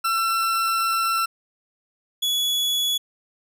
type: tone pair in turn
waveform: 40% pulse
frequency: 1346 / 3392 Hz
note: E6 / G#7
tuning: +36 / +36 cents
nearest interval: octave + major third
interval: 1600 cents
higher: second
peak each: -19 dBFS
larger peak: neither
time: 0.04-1.26 / 2.22-2.98 s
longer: first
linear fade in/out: 10 ms
effects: none